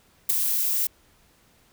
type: noise with ADSR envelope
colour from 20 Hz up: violet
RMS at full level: -17 dBFS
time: 0.29-0.87 s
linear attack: 10 ms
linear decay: 8 ms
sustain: -7 dB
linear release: 5 ms
effects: pink hiss -60 dBFS RMS until 1.72 s